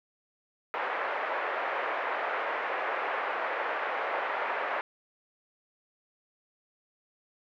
pink band-pass noise, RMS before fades -32 dBFS, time 0.74-4.81 s, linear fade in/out 0 ms, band 520 to 2100 Hz, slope 24 dB/octave, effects none

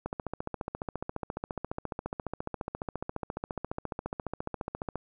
click train, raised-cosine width 1 ms, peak -19 dBFS, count 72, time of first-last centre 0.06-4.957 s, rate 14.5 Hz, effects none

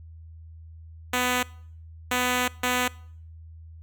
5% pulse tone bursts at uneven times, 249.3 Hz, B3, 16 cents sharp, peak -11 dBFS, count 3, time 1.13-1.43 / 2.11-2.48 / 2.63-2.88 s, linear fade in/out 5 ms, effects noise-tail reverb RT60 0.6 s tail -23 dB re dry + added 81 Hz sine -42 dBFS peak until 3.82 s

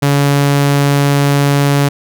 sawtooth tone, 141.8 Hz, C#3, 40 cents sharp, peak -5 dBFS, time 0.02-1.89 s, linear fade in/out 10 ms, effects none

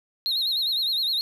triangle tone with vibrato, 3975 Hz, B7, 10 cents sharp, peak -21 dBFS, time 0.26-1.21 s, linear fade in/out 0 ms, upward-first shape sine, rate 9.8 Hz, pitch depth 140 cents each way, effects none

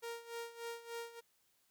sawtooth tone with tremolo, 466.2 Hz, A#4, in tune, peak -37 dBFS, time 0.02-1.21 s, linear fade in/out 20 ms, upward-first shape sine, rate 3.4 Hz, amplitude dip 80%, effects white hiss -75 dBFS RMS until 1.7 s

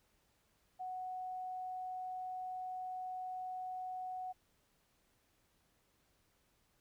sine tone, 740 Hz, F#5, in tune, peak -40 dBFS, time 0.79-4.33 s, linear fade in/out 20 ms, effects pink hiss -75 dBFS RMS until 6.8 s

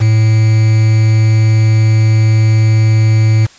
triangle tone with quantisation, 109.9 Hz, A2, 2 cents flat, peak -4 dBFS, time 0-3.47 s, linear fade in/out 20 ms, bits 4, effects white hiss -41 dBFS RMS until 3.58 s + resampled to 16000 Hz

